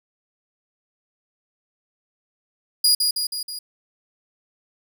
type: tone with echo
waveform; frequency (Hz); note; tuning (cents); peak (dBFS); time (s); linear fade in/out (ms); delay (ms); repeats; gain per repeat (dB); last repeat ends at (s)
sawtooth; 4881; D#8; -34; -11; 2.84-2.95; 5; 160; 4; -4; 3.59
effects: none